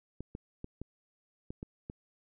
clicks, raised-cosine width 3 ms, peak -27 dBFS, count 7, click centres 0.206 / 0.351 / 0.644 / 0.816 / 1.505 / 1.629 / 1.899 s, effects none

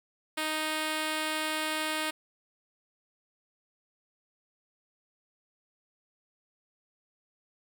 5% pulse tone, 311.1 Hz, D#4, in tune, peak -18 dBFS, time 0.37-2.11 s, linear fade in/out 10 ms, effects none

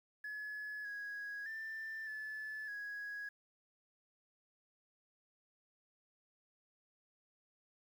sine tone with pitch steps, 1702 / 1659 / 1778 / 1732 / 1663 Hz, G#6 / G#6 / A6 / A6 / G#6, +42 / -2 / +18 / -28 / +2 cents, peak -40 dBFS, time 0.24-3.29 s, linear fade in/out 5 ms, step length 610 ms, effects tanh soft clip ceiling -39 dBFS + 11-bit

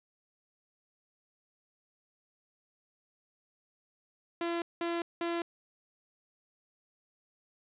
sawtooth tone bursts, 340 Hz, F4, 46 cents flat, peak -27 dBFS, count 3, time 4.41-5.42 s, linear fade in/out 2 ms, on 210 ms, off 190 ms, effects resampled to 8000 Hz + 10-bit

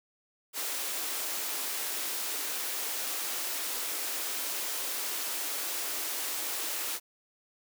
white high-pass noise, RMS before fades -34 dBFS, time 0.53-7 s, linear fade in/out 50 ms, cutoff 270 Hz, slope 48 dB/octave, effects none

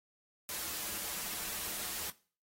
white noise with comb filter, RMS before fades -39 dBFS, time 0.49-2.1 s, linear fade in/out 0 ms, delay 7.6 ms, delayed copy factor -0.5, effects noise-tail reverb RT60 0.4 s tail -19 dB re dry + AAC 48 kbps

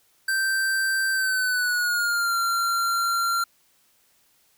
square tone with pitch glide, 1562 to 1375.6 Hz, G6 to F6, -7 to -27 cents, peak -22 dBFS, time 0.28-3.44 s, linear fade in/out 5 ms, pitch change -220 cents, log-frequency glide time 1.11-2.37 s, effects white hiss -63 dBFS RMS until 4.57 s

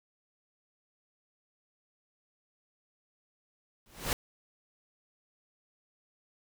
pink noise with exponential growth, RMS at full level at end -26 dBFS, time 3.86-4.13 s, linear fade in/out 1 ms, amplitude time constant 57 ms, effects none

